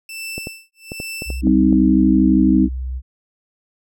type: tone with tremolo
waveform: sawtooth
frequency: 2661 Hz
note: E7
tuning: 16 cents sharp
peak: -23 dBFS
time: 0.09-1.41 s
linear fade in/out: 2 ms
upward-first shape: sine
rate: 1.2 Hz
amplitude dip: 100%
type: clicks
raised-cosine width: 2 ms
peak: -15 dBFS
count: 8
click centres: 0.38 / 0.471 / 0.919 / 1.001 / 1.221 / 1.303 / 1.471 / 1.727 s
type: tone with vibrato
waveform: sine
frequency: 63.8 Hz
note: C2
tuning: 43 cents flat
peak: -22 dBFS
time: 1.25-3.02 s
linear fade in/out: 50 ms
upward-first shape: triangle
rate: 18 Hz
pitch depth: 20 cents each way
type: chord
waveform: sine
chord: C minor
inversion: second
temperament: just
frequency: 196.22 / 261.6 / 314 Hz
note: G3 / C4 / Eb4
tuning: +2 / 0 / +16 cents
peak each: -15 dBFS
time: 1.42-2.69 s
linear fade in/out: 50 ms
effects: none